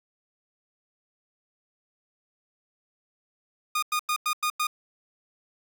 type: tone bursts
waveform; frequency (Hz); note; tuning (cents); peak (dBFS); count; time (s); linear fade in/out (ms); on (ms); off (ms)
sawtooth; 1226; D#6; -26; -20; 6; 3.75-4.67; 5; 75; 94
effects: none